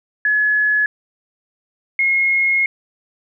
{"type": "tone pair in turn", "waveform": "sine", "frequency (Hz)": [1700, 2157], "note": ["G#6", "C#7"], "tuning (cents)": [40, -48], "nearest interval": "major third", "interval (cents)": 412, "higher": "second", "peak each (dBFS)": -13, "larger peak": "neither", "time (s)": [[0.25, 0.86], [1.99, 2.66]], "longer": "second", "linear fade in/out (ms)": 2, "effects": []}